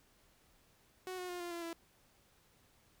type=tone with pitch steps; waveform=sawtooth; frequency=370 / 362.6 / 355.3 / 348.2 / 341.3 / 334.4 Hz; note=F#4 / F#4 / F4 / F4 / F4 / E4; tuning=0 / -35 / +30 / -5 / -40 / +25 cents; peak=-37 dBFS; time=1.07-1.73 s; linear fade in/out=0 ms; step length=110 ms; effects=pink hiss -69 dBFS RMS until 3 s